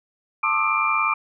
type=tone cluster; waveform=sine; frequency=889 / 1069 / 1200 / 1297 / 2371 Hz; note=A5 / C6 / D6 / E6 / D7; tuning=+18 / +37 / +37 / -28 / +16 cents; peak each=-29 / -27 / -22 / -27 / -23 dBFS; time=0.43-1.14 s; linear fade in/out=5 ms; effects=none